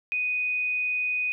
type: tone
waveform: sine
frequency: 2489 Hz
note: D#7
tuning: in tune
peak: -24 dBFS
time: 0.12-1.32 s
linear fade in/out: 0 ms
effects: none